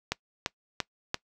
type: click train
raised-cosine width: 0.2 ms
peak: -10 dBFS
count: 4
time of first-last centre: 0.12-1.144 s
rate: 2.93 Hz
effects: noise-tail reverb RT60 0.1 s tail -22 dB re dry